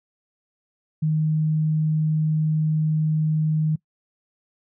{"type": "tone", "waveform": "sine", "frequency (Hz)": 155.56, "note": "D#3", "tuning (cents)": 0, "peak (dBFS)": -18, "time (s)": [1.02, 3.76], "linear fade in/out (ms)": 10, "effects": ["noise-tail reverb RT60 0.1 s tail -23 dB re dry"]}